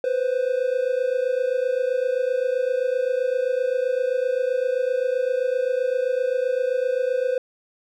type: tone pair together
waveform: triangle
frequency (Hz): 495.6 / 523.3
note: B4 / C5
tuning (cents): +6 / 0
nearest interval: minor second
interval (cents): 94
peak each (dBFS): -21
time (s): 0.04-7.38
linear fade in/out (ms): 2
effects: none